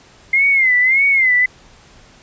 sine tone with vibrato, 2100 Hz, C7, 6 cents sharp, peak -10 dBFS, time 0.33-1.46 s, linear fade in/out 5 ms, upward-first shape sine, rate 1.7 Hz, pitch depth 110 cents each way, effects pink hiss -46 dBFS RMS until 2.22 s + resampled to 16000 Hz

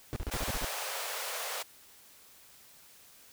brown noise bursts, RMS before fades -34 dBFS, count 8, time 0.13-0.645 s, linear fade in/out 0 ms, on 32 ms, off 37 ms
pink high-pass noise, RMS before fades -37 dBFS, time 0.31-1.63 s, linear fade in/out 10 ms, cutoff 480 Hz, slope 48 dB/octave
effects white hiss -57 dBFS RMS until 3.32 s

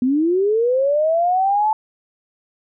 sine linear sweep, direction up, 242.6 to 879 Hz, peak -14 dBFS, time 0.02-1.73 s, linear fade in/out 2 ms, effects none

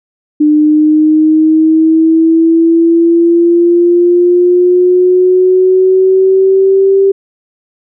sine linear sweep, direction up, 300 to 392 Hz, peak -4 dBFS, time 0.4-7.12 s, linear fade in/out 10 ms, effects none

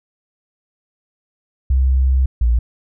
sine tone pair in turn, 65.41 / 58.7 Hz, C2 / A#1, 0 / +13 cents, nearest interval major second, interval 187 cents, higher first, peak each -11 dBFS, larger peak neither, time 1.7-2.26 / 2.41-2.59 s, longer first, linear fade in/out 5 ms, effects none

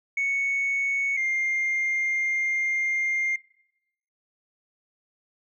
sine tone pair in turn, 2217 / 2110 Hz, C#7 / C7, 0 / +14 cents, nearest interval minor second, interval 86 cents, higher first, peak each -21 / -22 dBFS, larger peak first, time 0.17-1.17 / 1.17-3.36 s, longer second, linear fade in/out 5 ms, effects noise-tail reverb RT60 0.8 s tail -20 dB re dry + tanh soft clip ceiling -20 dBFS

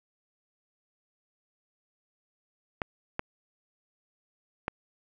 clicks, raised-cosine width 0.5 ms, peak -14 dBFS, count 3, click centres 2.818 / 3.194 / 4.681 s, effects none

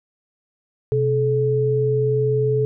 sine tone pair together, 128.02 / 430.6 Hz, C3 / A4, -37 / -37 cents, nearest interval octave + major sixth, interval 2100 cents, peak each -20 / -18 dBFS, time 0.92-2.65 s, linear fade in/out 0 ms, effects none

